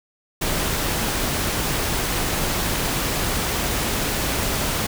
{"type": "noise", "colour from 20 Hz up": "pink", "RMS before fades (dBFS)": -23, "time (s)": [0.41, 4.87], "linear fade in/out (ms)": 10, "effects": []}